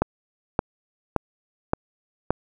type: click train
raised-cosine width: 1 ms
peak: -5 dBFS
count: 5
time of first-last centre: 0.02-2.306 s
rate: 1.75 Hz
effects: none